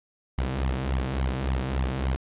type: tone with flanger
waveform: sawtooth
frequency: 65.41 Hz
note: C2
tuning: in tune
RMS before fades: -27 dBFS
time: 0.38-2.16 s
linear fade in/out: 0 ms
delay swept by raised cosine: 0.94 to 6.94 ms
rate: 3.5 Hz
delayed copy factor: +0.75
effects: resampled to 8000 Hz + 10-bit